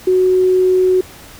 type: tone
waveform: sine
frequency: 370 Hz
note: F#4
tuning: in tune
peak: -9 dBFS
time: 0.07-1.01 s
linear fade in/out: 5 ms
effects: pink hiss -38 dBFS RMS until 1.39 s